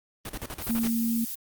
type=noise with tremolo; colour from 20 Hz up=pink; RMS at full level=-35 dBFS; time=0.25-0.9 s; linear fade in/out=5 ms; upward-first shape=square; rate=12 Hz; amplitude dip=80%
type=noise; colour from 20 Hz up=violet; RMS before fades=-34 dBFS; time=0.62-1.35 s; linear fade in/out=5 ms
type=tone; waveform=sine; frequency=229.8 Hz; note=A#3; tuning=25 cents flat; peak=-24 dBFS; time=0.69-1.25 s; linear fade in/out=10 ms
effects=Opus 32 kbps